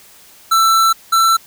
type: tone pair in turn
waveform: square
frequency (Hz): 1333 / 1337.9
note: E6 / E6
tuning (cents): +19 / +25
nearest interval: unison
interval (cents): 6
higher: second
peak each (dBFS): -10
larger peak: neither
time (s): 0.51-0.93 / 1.12-1.37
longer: first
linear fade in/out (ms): 10
effects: white hiss -44 dBFS RMS until 1.46 s